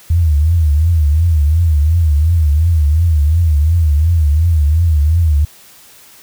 sine tone with vibrato, 78.9 Hz, D#2, 25 cents sharp, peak -8 dBFS, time 0.1-5.45 s, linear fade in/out 5 ms, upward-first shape triangle, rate 2.8 Hz, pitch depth 180 cents each way, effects white hiss -42 dBFS RMS until 6.22 s

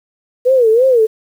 sine tone with vibrato, 481.9 Hz, B4, 43 cents flat, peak -7 dBFS, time 0.45-1.07 s, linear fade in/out 20 ms, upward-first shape sine, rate 3 Hz, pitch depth 170 cents each way, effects 7-bit

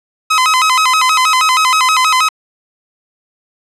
sawtooth tone with vibrato, 1142 Hz, D6, 49 cents flat, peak -5 dBFS, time 0.3-2.29 s, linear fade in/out 10 ms, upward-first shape square, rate 6.3 Hz, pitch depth 190 cents each way, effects low-pass 9000 Hz 12 dB/octave

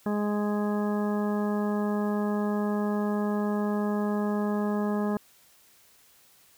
harmonic tone, 207.7 Hz, G#3, in tune, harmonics 1 / 2 / 3 / 4 / 5 / 6 / 8, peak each -26 / -32 / -36 / -38 / -40 / -42 / -44 dBFS, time 0.06-5.17 s, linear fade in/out 2 ms, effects white hiss -59 dBFS RMS until 6.57 s

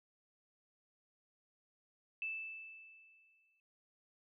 sine tone with exponential decay, 2637 Hz, E7, in tune, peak -36 dBFS, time 2.22-3.6 s, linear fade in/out 1 ms, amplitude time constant 300 ms, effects none

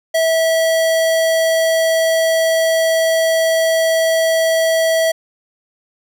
square tone, 651 Hz, E5, 22 cents flat, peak -13 dBFS, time 0.14-5.12 s, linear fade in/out 10 ms, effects none

